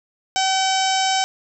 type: harmonic tone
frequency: 764 Hz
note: G5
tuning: 45 cents flat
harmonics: 1 / 2 / 3 / 4 / 5 / 6 / 7 / 8 / 9 / 10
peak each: -19 / -28 / -29 / -26 / -30 / -33 / -27 / -30 / -35 / -32 dBFS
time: 0.36-1.24 s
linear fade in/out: 0 ms
effects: none